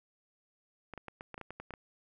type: clicks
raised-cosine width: 0.5 ms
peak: -28 dBFS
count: 11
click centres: 0.937 / 0.977 / 1.083 / 1.209 / 1.343 / 1.379 / 1.413 / 1.506 / 1.6 / 1.707 / 1.738 s
effects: none